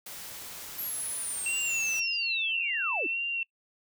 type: noise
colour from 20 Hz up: white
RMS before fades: -42 dBFS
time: 0.06-2 s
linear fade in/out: 5 ms
type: linear sweep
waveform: sine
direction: down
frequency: 11840 to 258.4 Hz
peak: -32 dBFS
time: 0.78-3.07 s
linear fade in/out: 10 ms
type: tone with vibrato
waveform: sine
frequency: 2713 Hz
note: E7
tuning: 49 cents sharp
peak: -28 dBFS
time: 1.46-3.43 s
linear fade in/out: 2 ms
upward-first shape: sine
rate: 1.8 Hz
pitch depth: 43 cents each way
effects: noise-tail reverb RT60 0.1 s tail -23 dB re dry